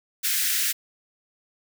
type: high-pass noise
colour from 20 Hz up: white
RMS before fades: -24 dBFS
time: 0.23-0.73 s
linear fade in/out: 20 ms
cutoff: 1500 Hz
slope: 48 dB/octave
effects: none